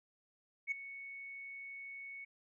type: tone with ADSR envelope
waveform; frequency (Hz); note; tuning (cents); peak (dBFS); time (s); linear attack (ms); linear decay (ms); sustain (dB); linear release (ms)
sine; 2217; C#7; 0; -30; 0.67-2.25; 45; 10; -15; 11
effects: tanh soft clip ceiling -27 dBFS